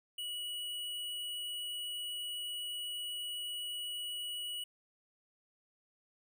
sine tone with hard clipping, 2927 Hz, F#7, 19 cents flat, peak -39 dBFS, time 0.18-4.64 s, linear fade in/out 5 ms, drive 14 dB, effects none

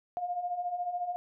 sine beating tone pair, 698.5 / 712.5 Hz, F5 / F5, 0 / +34 cents, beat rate 14 Hz, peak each -38 / -32 dBFS, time 0.17-1.16 s, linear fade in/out 0 ms, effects none

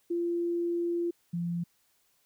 sine tone pair in turn, 343.7 / 171.85 Hz, F4 / F3, -28 / -28 cents, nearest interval octave, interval 1200 cents, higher first, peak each -27 / -29 dBFS, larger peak first, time 0.1-1.11 / 1.33-1.64 s, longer first, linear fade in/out 10 ms, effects white hiss -70 dBFS RMS until 2.25 s

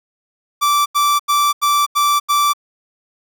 45% pulse tone bursts, 1166 Hz, D6, 13 cents flat, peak -12 dBFS, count 6, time 0.61-2.535 s, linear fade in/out 20 ms, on 250 ms, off 85 ms, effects none

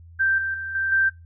sine tone with level steps, 1568 Hz, G6, in tune, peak -17 / -23 / -28 / -21 / -16 dBFS, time 0.19-1.1 s, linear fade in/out 20 ms, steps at 0.38 / 0.54 / 0.75 / 0.92 s, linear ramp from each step 2 ms, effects noise-tail reverb RT60 0.2 s tail -19 dB re dry + added 84 Hz sine -43 dBFS peak until 1.25 s

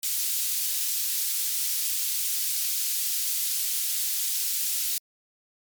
white high-pass noise, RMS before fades -27 dBFS, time 0.03-4.98 s, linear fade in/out 2 ms, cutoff 3800 Hz, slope 12 dB/octave, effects MP3 96 kbps

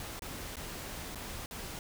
pink noise with dropouts, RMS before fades -42 dBFS, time 0-1.79 s, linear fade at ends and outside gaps 1 ms, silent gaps 0.194-0.221 / 0.557-0.568 / 1.148-1.156 / 1.46-1.51 s, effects none

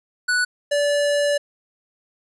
square tone pair in turn, 1479 / 578.9 Hz, F#6 / D5, -1 / -25 cents, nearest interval octave + major third, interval 1624 cents, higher first, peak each -18 dBFS, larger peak neither, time 0.28-0.45 / 0.71-1.38 s, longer second, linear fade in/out 10 ms, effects resampled to 24000 Hz + 10-bit

